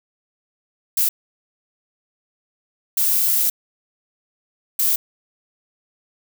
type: noise bursts at uneven times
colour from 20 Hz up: violet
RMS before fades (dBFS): -18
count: 3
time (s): 0.97-1.09 / 2.97-3.5 / 4.79-4.96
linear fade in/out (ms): 5
effects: none